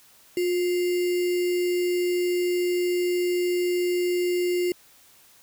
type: tone with sample-and-hold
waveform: sine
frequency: 356.6 Hz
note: F4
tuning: 36 cents sharp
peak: -21 dBFS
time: 0.37-4.72 s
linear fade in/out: 2 ms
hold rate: 2450 Hz
effects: white hiss -55 dBFS RMS until 5.42 s